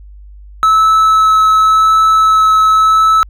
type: tone with vibrato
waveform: triangle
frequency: 1300 Hz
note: E6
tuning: 24 cents flat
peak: -4 dBFS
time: 0.63-3.23 s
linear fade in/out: 0 ms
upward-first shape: sine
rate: 0.9 Hz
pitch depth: 8 cents each way
effects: added 50 Hz sine -32 dBFS peak until 3.29 s